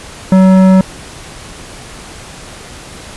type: tone with tanh clipping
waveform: sine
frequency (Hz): 188.4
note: F#3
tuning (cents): +32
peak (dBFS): -5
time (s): 0.32-0.81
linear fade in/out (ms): 2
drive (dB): 14
effects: pink hiss -31 dBFS RMS until 3.16 s + resampled to 24000 Hz